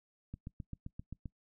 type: click train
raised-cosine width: 5 ms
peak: -30 dBFS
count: 8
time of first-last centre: 0.34-1.257 s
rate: 7.63 Hz
effects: noise-tail reverb RT60 0.1 s tail -22 dB re dry